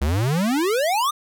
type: exponential sweep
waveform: square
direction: up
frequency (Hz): 65.41 to 1244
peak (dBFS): -19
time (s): 0.01-1.11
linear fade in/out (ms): 10
effects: none